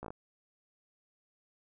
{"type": "slowing click train", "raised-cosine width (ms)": 1, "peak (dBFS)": -28, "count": 5, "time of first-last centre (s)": [0.03, 0.105], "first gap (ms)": 15, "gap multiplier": 1.15, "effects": []}